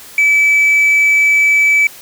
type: tone with tanh clipping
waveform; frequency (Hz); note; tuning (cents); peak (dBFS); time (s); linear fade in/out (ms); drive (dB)
sine; 2302; D7; -35; -8; 0.18-1.87; 2; 1
effects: white hiss -36 dBFS RMS until 2.01 s